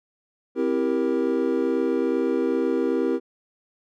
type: chord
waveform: triangle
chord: C dominant seventh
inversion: none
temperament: equal with one note detuned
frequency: 261.6 / 329.6 / 392 / 471 Hz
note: C4 / E4 / G4 / Bb4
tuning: 0 / 0 / 0 / +18 cents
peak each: -24 dBFS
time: 0.55-3.2 s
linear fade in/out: 50 ms
effects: none